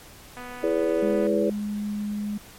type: click train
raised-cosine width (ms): 0.5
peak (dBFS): -25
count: 223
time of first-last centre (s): 0.37-1.269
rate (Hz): 247
type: chord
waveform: sine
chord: E dominant seventh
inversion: none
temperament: equal with one note detuned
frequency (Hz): 329.6 / 415.3 / 493.9 / 572.9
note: E4 / G#4 / B4 / D5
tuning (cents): 0 / 0 / 0 / -43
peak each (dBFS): -26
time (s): 0.63-1.5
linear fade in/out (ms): 5
type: tone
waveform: sine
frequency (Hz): 207.8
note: G#3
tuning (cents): +1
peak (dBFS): -26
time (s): 1.02-2.38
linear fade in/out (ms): 10
effects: pink hiss -47 dBFS RMS until 2.58 s + MP3 64 kbps